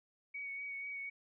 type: tone with vibrato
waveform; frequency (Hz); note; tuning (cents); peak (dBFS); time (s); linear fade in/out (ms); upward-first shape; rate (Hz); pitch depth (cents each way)
sine; 2242; C#7; +19; -40; 0.34-1.1; 10; sine; 4.1; 20
effects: none